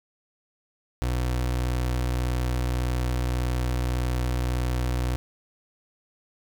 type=tone; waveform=30% pulse; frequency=61.74 Hz; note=B1; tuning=in tune; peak=-21 dBFS; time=1.02-5.16 s; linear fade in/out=0 ms; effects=none